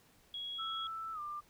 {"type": "tone", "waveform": "sine", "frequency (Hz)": 3322, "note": "G#7", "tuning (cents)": 0, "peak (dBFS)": -39, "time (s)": [0.34, 0.87], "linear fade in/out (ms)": 2}
{"type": "tone with pitch glide", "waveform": "sine", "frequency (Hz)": [1322, 1191.5], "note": ["E6", "D6"], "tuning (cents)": [5, 25], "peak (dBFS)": -39, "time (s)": [0.58, 1.41], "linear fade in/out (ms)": 20, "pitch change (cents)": -180, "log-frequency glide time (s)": [1.13, 1.2]}
{"effects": ["pink hiss -66 dBFS RMS until 1.49 s"]}